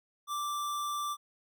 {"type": "tone", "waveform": "square", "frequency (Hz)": 1174, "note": "D6", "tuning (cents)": -1, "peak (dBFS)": -33, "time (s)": [0.27, 1.17], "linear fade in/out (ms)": 50, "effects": []}